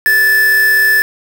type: tone with quantisation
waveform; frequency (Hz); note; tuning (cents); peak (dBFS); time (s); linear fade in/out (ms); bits
triangle; 1748; A6; -12; -6; 0.06-1.02; 0; 3
effects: none